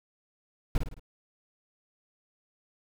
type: noise with echo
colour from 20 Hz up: brown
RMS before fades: -23 dBFS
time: 0.75-0.78 s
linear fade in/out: 2 ms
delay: 54 ms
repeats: 4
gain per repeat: -6 dB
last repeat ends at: 0.996 s
effects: none